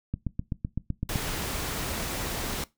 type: click train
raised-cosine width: 5 ms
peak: -16 dBFS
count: 9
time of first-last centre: 0.14-1.158 s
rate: 7.86 Hz
type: noise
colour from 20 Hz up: pink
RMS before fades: -32 dBFS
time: 1.09-2.64 s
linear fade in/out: 2 ms
effects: noise-tail reverb RT60 0.2 s tail -20 dB re dry